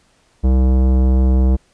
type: tone with tanh clipping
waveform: sine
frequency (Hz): 64.5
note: C2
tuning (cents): -24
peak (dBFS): -12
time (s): 0.43-1.57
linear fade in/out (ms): 20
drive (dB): 17
effects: pink hiss -57 dBFS RMS until 1.73 s + resampled to 22050 Hz